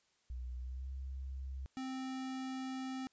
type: tone with pitch glide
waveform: sine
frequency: 61.8 to 66.24 Hz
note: B1 to C2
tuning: +2 to +22 cents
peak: -40 dBFS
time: 0.3-1.66 s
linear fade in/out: 0 ms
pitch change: +120 cents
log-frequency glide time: 0.58-0.89 s
type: tone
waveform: square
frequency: 261.6 Hz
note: C4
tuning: in tune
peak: -40 dBFS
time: 1.77-3.07 s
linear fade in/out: 0 ms
effects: white hiss -75 dBFS RMS until 3.12 s + resampled to 16000 Hz